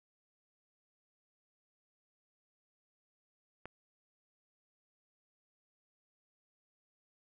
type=click; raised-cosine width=0.5 ms; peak=-29 dBFS; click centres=3.656 s; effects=none